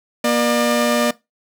sawtooth tone pair together, 238.1 / 600 Hz, A#3 / D5, +37 / +37 cents, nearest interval octave + major third, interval 1600 cents, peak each -14 dBFS, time 0.24-1.11 s, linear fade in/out 5 ms, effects noise-tail reverb RT60 0.2 s tail -19 dB re dry

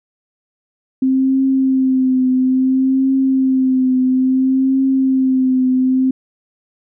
sine tone with vibrato, 261.6 Hz, C4, in tune, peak -11 dBFS, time 1.02-6.11 s, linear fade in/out 5 ms, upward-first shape triangle, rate 0.59 Hz, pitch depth 38 cents each way, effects none

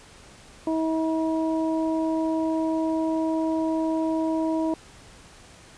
harmonic tone, 320.6 Hz, E4, 48 cents flat, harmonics 1 / 2 / 3, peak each -23 / -29 / -33 dBFS, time 0.67-4.74 s, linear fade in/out 2 ms, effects pink hiss -49 dBFS RMS until 5.77 s + resampled to 22050 Hz

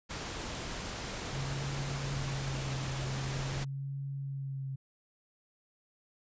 pink noise, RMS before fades -39 dBFS, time 0.09-3.65 s, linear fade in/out 20 ms
sine tone with vibrato, 135.4 Hz, C#3, 40 cents flat, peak -35 dBFS, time 1.33-4.76 s, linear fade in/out 10 ms, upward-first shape sine, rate 0.46 Hz, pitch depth 35 cents each way
effects resampled to 16000 Hz

